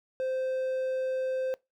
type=tone; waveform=triangle; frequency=520 Hz; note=C5; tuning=11 cents flat; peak=-26 dBFS; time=0.2-1.54 s; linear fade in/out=0 ms; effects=noise-tail reverb RT60 0.2 s tail -22 dB re dry